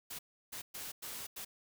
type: noise bursts at uneven times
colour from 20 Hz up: white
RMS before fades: -44 dBFS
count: 5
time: 0.1-0.19 / 0.52-0.62 / 0.74-0.92 / 1.02-1.27 / 1.36-1.45 s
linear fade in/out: 10 ms
effects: none